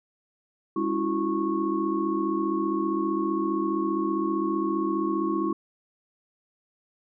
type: tone cluster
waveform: sine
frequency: 203.8 / 279.8 / 328.7 / 363.9 / 1100 Hz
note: G#3 / C#4 / E4 / F#4 / C#6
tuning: -32 / +16 / -5 / -29 / -14 cents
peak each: -32 / -33 / -26 / -32 / -31 dBFS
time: 0.76-5.53 s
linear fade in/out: 5 ms
effects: none